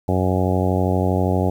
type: harmonic tone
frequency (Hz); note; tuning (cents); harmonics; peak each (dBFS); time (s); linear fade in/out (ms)
92.5; F#2; 0; 1 / 2 / 3 / 4 / 5 / 6 / 7 / 8 / 9; -20 / -23 / -25 / -26 / -27 / -28 / -28 / -29 / -30; 0.08-1.5; 5
effects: 8-bit